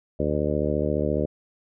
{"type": "harmonic tone", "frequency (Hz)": 74.5, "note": "D2", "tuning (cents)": 25, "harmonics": [1, 2, 3, 4, 5, 6, 7, 8], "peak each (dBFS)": [-30, -30, -30, -30, -30, -30, -30, -30], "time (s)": [0.19, 1.26], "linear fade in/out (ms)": 10, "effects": []}